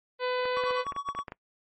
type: harmonic tone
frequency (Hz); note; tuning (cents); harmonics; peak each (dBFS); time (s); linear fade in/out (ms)
501; B4; +25; 1 / 2 / 3 / 4 / 5 / 6 / 7 / 8 / 9; -28 / -34 / -38 / -40 / -42 / -44 / -45 / -46 / -47; 0.19-0.85; 50
type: clicks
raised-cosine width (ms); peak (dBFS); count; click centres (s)
0.5; -23; 12; 0.455 / 0.571 / 0.638 / 0.708 / 0.867 / 0.922 / 0.964 / 1.088 / 1.15 / 1.189 / 1.282 / 1.321
type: tone with tremolo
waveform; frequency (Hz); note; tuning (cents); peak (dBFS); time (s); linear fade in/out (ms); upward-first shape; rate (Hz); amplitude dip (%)
triangle; 1125; C#6; +25; -27; 0.56-1.24; 10; sine; 9.9; 95
effects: noise-tail reverb RT60 0.1 s tail -23 dB re dry + MP3 32 kbps